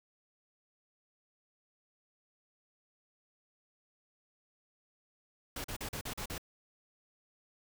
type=noise bursts; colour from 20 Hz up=pink; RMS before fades=-40 dBFS; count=7; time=5.56-6.381 s; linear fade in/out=5 ms; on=83 ms; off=40 ms; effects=none